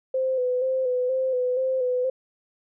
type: tone with vibrato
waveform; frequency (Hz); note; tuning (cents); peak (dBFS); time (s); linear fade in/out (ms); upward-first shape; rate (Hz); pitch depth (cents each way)
sine; 511; C5; -41; -21; 0.14-2.1; 5; square; 2.1; 36
effects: none